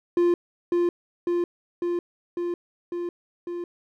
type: tone with echo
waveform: triangle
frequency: 348.5 Hz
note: F4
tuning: 4 cents flat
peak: -15 dBFS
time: 0.17-0.34 s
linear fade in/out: 2 ms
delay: 550 ms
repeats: 6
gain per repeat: -2 dB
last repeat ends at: 3.64 s
effects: none